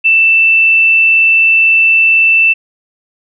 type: tone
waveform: sine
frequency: 2661 Hz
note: E7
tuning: 16 cents sharp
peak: -5 dBFS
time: 0.04-2.54 s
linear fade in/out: 20 ms
effects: none